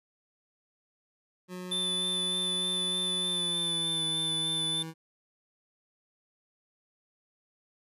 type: tone with pitch glide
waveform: 25% pulse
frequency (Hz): 181.7 to 161.88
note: F#3 to E3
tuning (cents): -31 to -31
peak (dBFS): -34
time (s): 1.48-4.94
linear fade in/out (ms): 50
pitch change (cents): -200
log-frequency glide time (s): 3.18-4.05
type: tone with vibrato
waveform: square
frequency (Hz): 3520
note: A7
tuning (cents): 0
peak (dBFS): -29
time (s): 1.71-4.83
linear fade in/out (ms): 10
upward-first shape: sine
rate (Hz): 3.3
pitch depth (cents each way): 14
effects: resampled to 32000 Hz